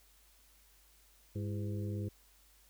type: harmonic tone with a mistuned harmonic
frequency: 101.6 Hz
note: G#2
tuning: 38 cents flat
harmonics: 1 / 2 / 3 / 4 / 5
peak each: -36 / -43 / -45 / -48 / -51 dBFS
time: 1.35-2.09 s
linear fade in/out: 10 ms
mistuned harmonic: 3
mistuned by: +130 cents
effects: added 50 Hz sine -66 dBFS peak until 2.69 s + white hiss -66 dBFS RMS until 2.69 s